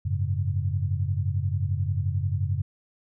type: chord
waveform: sine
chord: F# suspended second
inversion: none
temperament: equal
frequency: 92.5 / 103.83 / 138.59 Hz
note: F#2 / G#2 / C#3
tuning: 0 / 0 / 0 cents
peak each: -26 / -28 / -30 dBFS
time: 0.05-2.62 s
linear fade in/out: 10 ms
effects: none